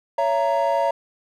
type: chord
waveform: triangle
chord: A# diminished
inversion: first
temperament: just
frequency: 559.4 / 671.3 / 932.3 Hz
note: C#5 / E5 / A#5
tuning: +16 / +31 / 0 cents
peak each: -20 dBFS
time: 0.18-0.91 s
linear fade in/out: 5 ms
effects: tanh soft clip ceiling -8 dBFS